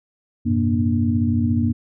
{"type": "tone cluster", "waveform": "sine", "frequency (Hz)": [93, 107.1, 124, 235.8, 294.2], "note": ["F#2", "A2", "B2", "A#3", "D4"], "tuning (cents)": [9, -46, 7, 20, 3], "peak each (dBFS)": [-21, -27, -27, -19, -27], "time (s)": [0.45, 1.73], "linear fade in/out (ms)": 20, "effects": []}